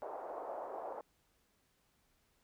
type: band-pass noise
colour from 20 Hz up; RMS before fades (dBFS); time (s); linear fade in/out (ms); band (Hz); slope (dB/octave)
pink; -44; 0.02-1.01; 0; 510 to 870; 24
effects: pink hiss -75 dBFS RMS until 2.43 s